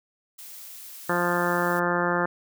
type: noise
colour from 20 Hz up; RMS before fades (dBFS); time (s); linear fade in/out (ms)
blue; -42; 0.38-1.8; 10
type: harmonic tone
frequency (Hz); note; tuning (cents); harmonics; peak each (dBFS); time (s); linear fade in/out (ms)
175.2; F3; +6; 1 / 2 / 3 / 4 / 5 / 6 / 7 / 8 / 9 / 10; -30 / -29 / -29 / -33 / -31 / -32 / -31 / -31 / -33 / -32; 1.09-2.26; 5
effects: none